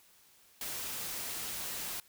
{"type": "noise", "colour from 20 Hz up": "white", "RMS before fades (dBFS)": -39, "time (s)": [0.61, 2], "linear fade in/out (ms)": 2, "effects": ["white hiss -63 dBFS RMS until 2.08 s"]}